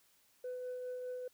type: tone with tremolo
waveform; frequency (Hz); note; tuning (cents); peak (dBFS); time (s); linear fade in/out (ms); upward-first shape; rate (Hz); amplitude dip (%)
sine; 501; B4; +25; -36; 0.44-1.28; 5; triangle; 4.9; 35
effects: tanh soft clip ceiling -37 dBFS + white hiss -70 dBFS RMS until 1.33 s